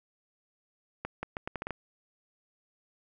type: accelerating click train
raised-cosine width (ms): 0.5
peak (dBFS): -19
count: 8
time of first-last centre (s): 1.05-1.707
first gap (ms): 180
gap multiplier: 0.77
effects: none